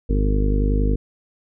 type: harmonic tone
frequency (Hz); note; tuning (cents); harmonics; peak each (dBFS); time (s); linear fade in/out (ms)
50.9; G#1; -34; 1 / 2 / 3 / 4 / 5 / 6 / 7 / 8 / 9; -17 / -27 / -28 / -31 / -26 / -33 / -35 / -36 / -29; 0.09-0.96; 10
effects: none